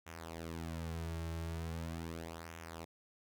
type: tone with flanger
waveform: sawtooth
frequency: 82.5 Hz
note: E2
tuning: 2 cents sharp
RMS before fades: -43 dBFS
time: 0.06-2.85 s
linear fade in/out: 10 ms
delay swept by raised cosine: 0.22 to 4.12 ms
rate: 0.4 Hz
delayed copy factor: -0.7
effects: none